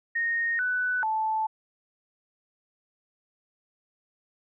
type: tone with pitch steps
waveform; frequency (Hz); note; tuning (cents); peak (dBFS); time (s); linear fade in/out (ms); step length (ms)
sine; 1855 / 1493 / 875; A#6 / F#6 / A5; -9 / +15 / -10; -24; 0.15-1.47; 10; 440
effects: none